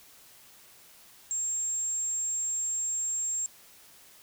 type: tone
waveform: sine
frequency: 7500 Hz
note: A#8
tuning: 10 cents sharp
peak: -28 dBFS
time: 1.31-3.46 s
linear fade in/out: 0 ms
effects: white hiss -55 dBFS RMS until 4.22 s